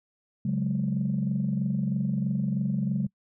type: chord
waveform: sine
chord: C# suspended fourth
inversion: none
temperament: just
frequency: 138.59 / 184.79 / 207.9 Hz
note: C#3 / F#3 / G#3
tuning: 0 / -2 / +2 cents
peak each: -28 dBFS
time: 0.45-3.07 s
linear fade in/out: 5 ms
effects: noise-tail reverb RT60 0.1 s tail -26 dB re dry + tanh soft clip ceiling -17 dBFS